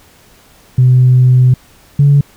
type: tone pair in turn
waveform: sine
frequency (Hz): 126.8 / 142.33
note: B2 / C#3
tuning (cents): +46 / +46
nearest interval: major second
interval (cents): 200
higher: second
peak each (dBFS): -3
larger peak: neither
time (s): 0.78-1.54 / 1.99-2.21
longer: first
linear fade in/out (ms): 5
effects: tanh soft clip ceiling 0 dBFS + pink hiss -45 dBFS RMS until 2.36 s